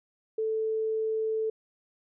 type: tone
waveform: sine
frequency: 440 Hz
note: A4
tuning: in tune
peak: -26 dBFS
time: 0.38-1.5 s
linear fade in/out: 5 ms
effects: none